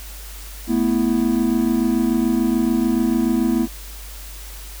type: chord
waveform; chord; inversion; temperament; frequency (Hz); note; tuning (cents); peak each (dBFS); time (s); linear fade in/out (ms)
triangle; A suspended second; none; equal; 220 / 246.9 / 329.6; A3 / B3 / E4; 0 / 0 / 0; -19 / -17 / -19; 0.67-3.68; 50
effects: added 50 Hz sine -34 dBFS peak until 4.8 s + white hiss -39 dBFS RMS until 4.8 s